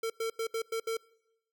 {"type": "tone bursts at uneven times", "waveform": "square", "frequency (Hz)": 451.9, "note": "A4", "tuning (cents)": 46, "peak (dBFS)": -31, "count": 6, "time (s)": [[0.03, 0.1], [0.2, 0.3], [0.39, 0.47], [0.54, 0.62], [0.72, 0.8], [0.87, 0.97]], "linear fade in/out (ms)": 5, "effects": ["noise-tail reverb RT60 0.9 s tail -24 dB re dry"]}